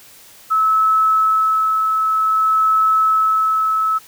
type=tone with tremolo; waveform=sine; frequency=1299 Hz; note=E6; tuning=26 cents flat; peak=-11 dBFS; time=0.5-3.99 s; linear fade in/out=20 ms; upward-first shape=sine; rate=0.53 Hz; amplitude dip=30%; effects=white hiss -44 dBFS RMS until 4.07 s